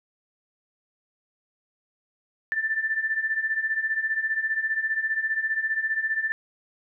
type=beating tone pair; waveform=sine; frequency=1760 / 1775 Hz; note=A6 / A6; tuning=0 / +15 cents; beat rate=15 Hz; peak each=-29 / -25 dBFS; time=2.52-6.32 s; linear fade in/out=0 ms; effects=none